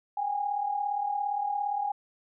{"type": "tone pair together", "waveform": "sine", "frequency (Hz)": [784, 821.4], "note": ["G5", "G#5"], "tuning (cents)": [0, -19], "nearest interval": "minor second", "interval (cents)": 81, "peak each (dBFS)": [-34, -28], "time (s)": [0.17, 1.92], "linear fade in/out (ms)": 5, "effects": []}